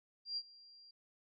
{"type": "tone with ADSR envelope", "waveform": "sine", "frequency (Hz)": 4758, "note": "D8", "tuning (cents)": 22, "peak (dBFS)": -35, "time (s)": [0.25, 0.91], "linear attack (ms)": 120, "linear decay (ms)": 52, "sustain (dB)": -22, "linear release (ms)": 5, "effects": []}